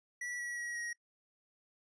square tone with pitch steps, 1948 / 1929 / 1910.1 / 1891.5 Hz, B6 / B6 / A#6 / A#6, -24 / -41 / +42 / +25 cents, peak -39 dBFS, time 0.21-0.93 s, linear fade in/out 5 ms, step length 180 ms, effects noise-tail reverb RT60 0.1 s tail -22 dB re dry + resampled to 22050 Hz

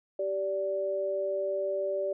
sine tone pair together, 388.5 / 582.1 Hz, G4 / D5, -16 / -15 cents, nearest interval perfect fifth, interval 701 cents, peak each -33 / -29 dBFS, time 0.19-2.13 s, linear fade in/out 5 ms, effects none

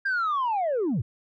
sine linear sweep, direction down, 1619 to 88.9 Hz, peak -21 dBFS, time 0.05-1.02 s, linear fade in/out 10 ms, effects tanh soft clip ceiling -21 dBFS

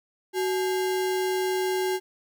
sine tone with sample-and-hold, 372.7 Hz, F#4, 13 cents sharp, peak -23 dBFS, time 0.33-2 s, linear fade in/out 50 ms, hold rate 1225 Hz, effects none

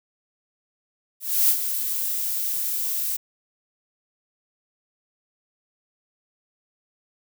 violet noise with ADSR envelope, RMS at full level -17 dBFS, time 1.2-3.17 s, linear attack 290 ms, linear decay 66 ms, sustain -9 dB, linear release 10 ms, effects none

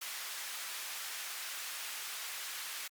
pink high-pass noise, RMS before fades -42 dBFS, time 0.01-2.88 s, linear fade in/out 10 ms, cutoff 1500 Hz, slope 12 dB/octave, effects Opus 48 kbps

